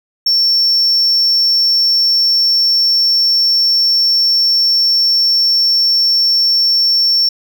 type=tone; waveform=triangle; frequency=5440 Hz; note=F8; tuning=46 cents flat; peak=-8 dBFS; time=0.26-7.29 s; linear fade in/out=5 ms; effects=none